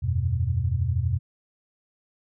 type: chord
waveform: sine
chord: E suspended second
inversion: none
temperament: equal with one note detuned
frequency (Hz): 82.41 / 94.88 / 123.47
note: E2 / F#2 / B2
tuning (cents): 0 / +44 / 0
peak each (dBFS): -26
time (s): 0.02-1.19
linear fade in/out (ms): 20
effects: none